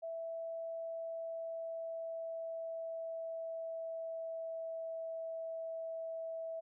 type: tone with pitch glide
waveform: sine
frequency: 659.3 to 654 Hz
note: E5 to E5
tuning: 0 to -14 cents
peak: -39 dBFS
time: 0.02-6.61 s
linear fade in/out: 20 ms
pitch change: -14 cents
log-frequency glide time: 0.79-5.02 s
effects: none